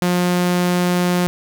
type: tone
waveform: sawtooth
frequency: 178 Hz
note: F3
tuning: 33 cents sharp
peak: -11 dBFS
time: 0.02-1.27 s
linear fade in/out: 0 ms
effects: none